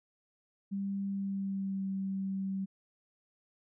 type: tone with pitch glide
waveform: sine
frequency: 197.4 to 192.89 Hz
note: G3 to G3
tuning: +12 to -28 cents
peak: -32 dBFS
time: 0.71-2.66 s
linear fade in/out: 20 ms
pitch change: -40 cents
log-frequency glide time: 1.07-1.92 s
effects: none